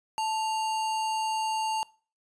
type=tone with sample-and-hold; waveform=sine; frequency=880 Hz; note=A5; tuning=in tune; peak=-26 dBFS; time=0.18-1.83 s; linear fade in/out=0 ms; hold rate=3675 Hz; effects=noise-tail reverb RT60 0.4 s tail -23 dB re dry + resampled to 22050 Hz